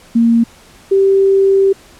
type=tone pair in turn; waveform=sine; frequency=231.7 / 389.7 Hz; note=A#3 / G4; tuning=-10 / -10 cents; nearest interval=major sixth; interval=900 cents; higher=second; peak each=-7 dBFS; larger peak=neither; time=0.15-0.44 / 0.91-1.73 s; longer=second; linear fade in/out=10 ms; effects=pink hiss -43 dBFS RMS until 1.99 s + low-pass 11000 Hz 12 dB/octave